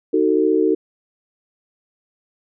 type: chord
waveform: sine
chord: D# diminished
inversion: none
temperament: just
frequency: 311.1 / 373.4 / 448 Hz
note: D#4 / F#4 / A4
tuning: 0 / +16 / +31 cents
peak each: -18 dBFS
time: 0.13-0.75 s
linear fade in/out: 10 ms
effects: none